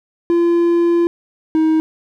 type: tone pair in turn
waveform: triangle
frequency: 342.2 / 316.6 Hz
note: F4 / D#4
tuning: -35 / +30 cents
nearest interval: minor second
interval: 135 cents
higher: first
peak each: -9 dBFS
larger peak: neither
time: 0.3-1.07 / 1.55-1.8 s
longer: first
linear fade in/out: 0 ms
effects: none